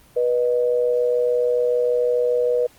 sine tone pair together, 488 / 614.8 Hz, B4 / D#5, -21 / -21 cents, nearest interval major third, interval 400 cents, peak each -17 / -25 dBFS, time 0.16-2.67 s, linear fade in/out 10 ms, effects pink hiss -52 dBFS RMS until 2.78 s + Opus 24 kbps

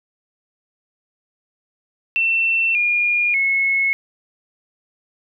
sine tone with pitch steps, 2690 / 2424 / 2185 Hz, E7 / D#7 / C#7, +34 / -46 / -26 cents, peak -15 dBFS, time 2.16-3.93 s, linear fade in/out 0 ms, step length 590 ms, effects none

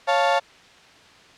35% pulse chord, Db augmented, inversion none, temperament equal, 554.4 / 698.5 / 880 Hz, Db5 / F5 / A5, 0 / 0 / 0 cents, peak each -20 dBFS, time 0.07-0.4 s, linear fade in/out 20 ms, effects white hiss -49 dBFS RMS until 1.37 s + low-pass 4000 Hz 12 dB/octave

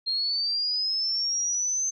sine linear sweep, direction up, 4186 to 6272 Hz, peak -24 dBFS, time 0.06-1.91 s, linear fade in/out 20 ms, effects none

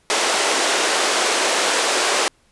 pink band-pass noise, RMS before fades -19 dBFS, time 0.1-2.28 s, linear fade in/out 0 ms, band 380 to 9200 Hz, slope 24 dB/octave, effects pink hiss -59 dBFS RMS until 2.51 s + resampled to 24000 Hz

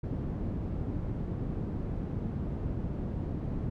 white low-pass noise, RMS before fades -34 dBFS, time 0.03-3.7 s, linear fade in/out 10 ms, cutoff 190 Hz, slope 12 dB/octave, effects none

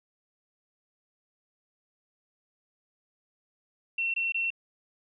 sine tone bursts, 2712 Hz, E7, 49 cents sharp, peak -26 dBFS, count 3, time 3.98-4.504 s, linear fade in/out 5 ms, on 160 ms, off 22 ms, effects none

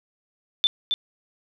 sine tone with echo, 3535 Hz, A7, 7 cents sharp, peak -15 dBFS, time 0.64-0.67 s, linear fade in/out 0 ms, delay 270 ms, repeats 1, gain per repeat -5 dB, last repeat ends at 0.94 s, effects none

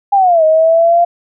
sine linear two-way sweep, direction down then up, 817 to 625 to 695 Hz, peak -6 dBFS, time 0.12-1.05 s, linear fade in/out 10 ms, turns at 0.44 s, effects none

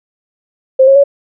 sine tone with pitch steps, 526 / 543.6 / 561.8 Hz, C5 / C#5 / C#5, +9 / -34 / +23 cents, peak -3 dBFS, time 0.79-1.039 s, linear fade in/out 10 ms, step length 83 ms, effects none

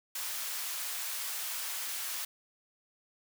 white high-pass noise, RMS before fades -37 dBFS, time 0.15-2.25 s, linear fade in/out 5 ms, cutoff 880 Hz, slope 12 dB/octave, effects none

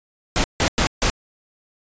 pink noise bursts at uneven times, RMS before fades -18 dBFS, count 4, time 0.36-0.44 / 0.6-0.68 / 0.78-0.87 / 1.02-1.1 s, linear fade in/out 0 ms, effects resampled to 16000 Hz

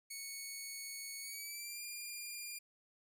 10% pulse tone with pitch glide, 2217 to 2404 Hz, C#7 to D7, 0 to +40 cents, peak -35 dBFS, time 0.1-2.59 s, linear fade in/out 10 ms, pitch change +140 cents, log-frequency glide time 1.21-1.82 s, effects none

